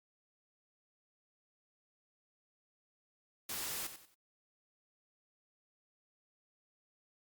white noise with echo, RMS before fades -40 dBFS, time 3.49-3.87 s, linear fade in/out 5 ms, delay 92 ms, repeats 3, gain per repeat -10 dB, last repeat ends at 4.146 s, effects Opus 48 kbps

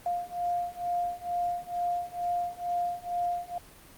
sine beating tone pair, 702 / 704.2 Hz, F5 / F5, +9 / +14 cents, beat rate 2.2 Hz, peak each -32 / -31 dBFS, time 0.06-3.58 s, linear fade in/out 2 ms, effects pink hiss -52 dBFS RMS until 3.97 s + Opus 32 kbps

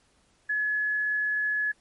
sine tone, 1701 Hz, G#6, 41 cents sharp, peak -24 dBFS, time 0.49-1.72 s, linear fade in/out 10 ms, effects pink hiss -65 dBFS RMS until 1.8 s + MP3 48 kbps

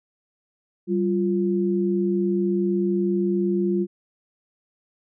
sine tone pair together, 193.4 / 349.2 Hz, G3 / F4, -23 / 0 cents, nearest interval minor seventh, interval 1023 cents, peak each -22 dBFS, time 0.87-3.87 s, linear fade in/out 50 ms, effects none

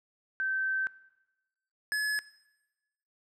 sine / square tone pair in turn, 1548 / 1704.2 Hz, G6 / G#6, -22 / +44 cents, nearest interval major second, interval 166 cents, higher second, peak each -28 dBFS, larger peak neither, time 0.4-0.87 / 1.92-2.19 s, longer first, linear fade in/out 0 ms, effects noise-tail reverb RT60 1.0 s tail -19 dB re dry + low-pass 11000 Hz 12 dB/octave

